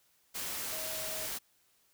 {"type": "tone in noise", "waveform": "sine", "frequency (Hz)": 633, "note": "D#5", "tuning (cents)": 30, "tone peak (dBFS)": -44, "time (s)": [0.71, 1.27], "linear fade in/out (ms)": 20, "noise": "white", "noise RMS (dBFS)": -38, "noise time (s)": [0.34, 1.39], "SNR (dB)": -9, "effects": ["white hiss -70 dBFS RMS until 1.93 s"]}